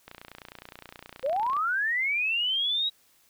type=click train; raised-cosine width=0.3 ms; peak=-26 dBFS; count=45; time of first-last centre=0.08-1.566 s; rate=29.6 Hz
type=linear sweep; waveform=sine; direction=up; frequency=493.9 to 3856 Hz; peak=-24 dBFS; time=1.23-2.9 s; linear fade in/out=20 ms
effects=white hiss -63 dBFS RMS until 3.29 s